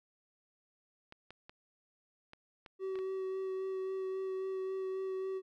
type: clicks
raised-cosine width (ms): 0.3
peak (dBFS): -34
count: 7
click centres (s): 1.124 / 1.306 / 1.495 / 2.334 / 2.662 / 2.956 / 2.989
type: tone with vibrato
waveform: triangle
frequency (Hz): 380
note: F#4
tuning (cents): +46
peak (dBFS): -33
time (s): 2.79-5.42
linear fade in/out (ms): 50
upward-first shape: sine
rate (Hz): 3.7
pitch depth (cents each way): 12
effects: none